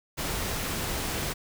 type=noise; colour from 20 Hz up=pink; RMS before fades=-31 dBFS; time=0.17-1.34 s; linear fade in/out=20 ms; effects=none